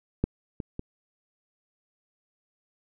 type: clicks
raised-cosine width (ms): 3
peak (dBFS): -10 / -20 / -20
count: 3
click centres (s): 0.24 / 0.602 / 0.794
effects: none